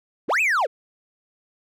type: linear two-way sweep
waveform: triangle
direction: up then down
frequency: 143.6 to 2687 to 398 Hz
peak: -16 dBFS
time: 0.28-0.67 s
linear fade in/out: 20 ms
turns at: 0.41 s
effects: none